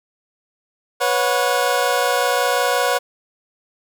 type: chord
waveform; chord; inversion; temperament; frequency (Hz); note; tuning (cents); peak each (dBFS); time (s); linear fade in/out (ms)
25% pulse; B suspended second; none; equal with one note detuned; 493.9 / 554.4 / 728.1; B4 / C#5 / F#5; 0 / 0 / -28; -17; 1-2.99; 20
effects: none